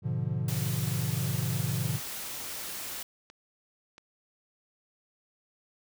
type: chord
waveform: triangle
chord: G# diminished seventh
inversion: none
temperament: equal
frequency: 103.83 / 123.47 / 146.83 / 174.61 Hz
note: G#2 / B2 / D3 / F3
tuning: 0 / 0 / 0 / 0 cents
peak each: -33 / -30 / -31 / -34 dBFS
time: 0.02-2 s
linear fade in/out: 50 ms
type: noise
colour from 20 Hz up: white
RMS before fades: -38 dBFS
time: 0.48-3.03 s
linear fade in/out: 5 ms
type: click train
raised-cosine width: 0.2 ms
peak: -32 dBFS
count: 4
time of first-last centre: 1.94-3.981 s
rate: 1.47 Hz
effects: none